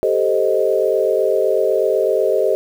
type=chord; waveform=sine; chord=A half-diminished seventh; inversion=third; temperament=equal; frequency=392 / 440 / 523.3 / 622.3 Hz; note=G4 / A4 / C5 / Eb5; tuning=0 / 0 / 0 / 0 cents; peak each=-19 dBFS; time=0.03-2.55 s; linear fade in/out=0 ms; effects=7-bit